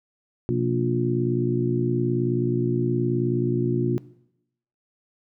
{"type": "harmonic tone with a mistuned harmonic", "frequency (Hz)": 59, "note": "A#1", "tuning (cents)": 22, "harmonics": [2, 3, 4, 5, 6], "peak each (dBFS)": [-25, -32, -28, -29, -25], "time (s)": [0.49, 3.98], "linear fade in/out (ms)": 0, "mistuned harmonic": 2, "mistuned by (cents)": 130, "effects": ["noise-tail reverb RT60 0.8 s tail -19 dB re dry"]}